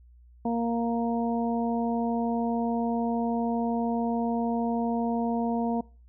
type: harmonic tone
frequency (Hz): 233.1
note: A#3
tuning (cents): 0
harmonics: 1 / 2 / 3 / 4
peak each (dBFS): -26 / -33 / -32 / -36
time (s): 0.45-5.81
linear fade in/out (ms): 5
effects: noise-tail reverb RT60 0.4 s tail -24 dB re dry + added 60 Hz sine -51 dBFS peak until 6.08 s